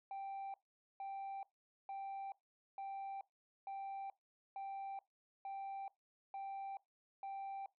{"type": "tone bursts", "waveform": "sine", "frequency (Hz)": 784, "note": "G5", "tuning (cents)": 0, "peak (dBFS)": -40, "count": 9, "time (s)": [0.11, 7.66], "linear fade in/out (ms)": 2, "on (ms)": 430, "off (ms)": 460, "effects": ["noise-tail reverb RT60 0.2 s tail -22 dB re dry", "tanh soft clip ceiling -42 dBFS"]}